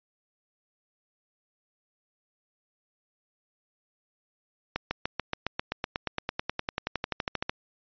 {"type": "accelerating click train", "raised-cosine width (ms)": 0.3, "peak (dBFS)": -12, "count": 27, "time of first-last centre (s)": [4.76, 7.495], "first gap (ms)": 150, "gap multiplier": 0.97, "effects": ["resampled to 11025 Hz"]}